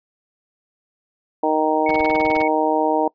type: harmonic tone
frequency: 155.56 Hz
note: D#3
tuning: in tune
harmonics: 2 / 3 / 4 / 5 / 6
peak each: -22 / -22 / -22 / -22 / -22 dBFS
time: 1.43-3.08 s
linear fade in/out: 5 ms
type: tone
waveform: sine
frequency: 2217 Hz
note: C#7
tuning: in tune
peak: -24 dBFS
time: 1.86-2.48 s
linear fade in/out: 5 ms
type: noise bursts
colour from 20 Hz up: pink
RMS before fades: -30 dBFS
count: 11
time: 1.89-2.421 s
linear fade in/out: 2 ms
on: 21 ms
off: 30 ms
effects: noise-tail reverb RT60 0.1 s tail -23 dB re dry + resampled to 11025 Hz